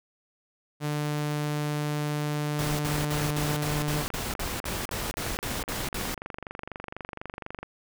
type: tone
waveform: sawtooth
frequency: 148.7 Hz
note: D3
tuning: 22 cents sharp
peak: -23 dBFS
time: 0.8-4.05 s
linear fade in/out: 50 ms
type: noise bursts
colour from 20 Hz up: pink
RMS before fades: -32 dBFS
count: 14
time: 2.59-6.144 s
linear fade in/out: 0 ms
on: 200 ms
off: 58 ms
type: click train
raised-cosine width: 0.5 ms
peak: -21 dBFS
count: 88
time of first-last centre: 4.02-7.63 s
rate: 24.1 Hz
effects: none